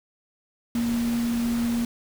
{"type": "tone in noise", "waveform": "sine", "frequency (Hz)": 235.1, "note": "A#3", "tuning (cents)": 15, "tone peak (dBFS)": -22, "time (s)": [0.75, 1.85], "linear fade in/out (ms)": 2, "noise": "pink", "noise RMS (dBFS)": -36, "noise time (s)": [0.75, 1.85], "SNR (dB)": 11, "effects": []}